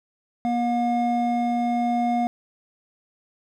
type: tone pair together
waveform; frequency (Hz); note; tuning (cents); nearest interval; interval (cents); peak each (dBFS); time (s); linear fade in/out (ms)
triangle; 239.3 / 717; A#3 / F5; +46 / +45; octave + perfect fifth; 1899; -21; 0.45-2.27; 0
effects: none